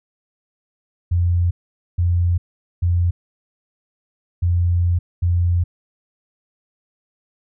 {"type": "tone bursts at uneven times", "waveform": "sine", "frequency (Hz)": 87.31, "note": "F2", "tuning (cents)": 0, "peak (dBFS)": -14, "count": 5, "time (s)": [[1.11, 1.51], [1.98, 2.38], [2.82, 3.11], [4.42, 4.99], [5.22, 5.64]], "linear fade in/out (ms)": 10, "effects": []}